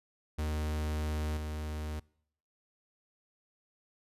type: tone with level steps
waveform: 45% pulse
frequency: 76.5 Hz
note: D#2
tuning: 29 cents flat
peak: -31 / -35 dBFS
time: 0.38-2 s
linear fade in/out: 10 ms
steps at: 1.37 s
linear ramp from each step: 2 ms
effects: noise-tail reverb RT60 0.7 s tail -25 dB re dry + resampled to 32000 Hz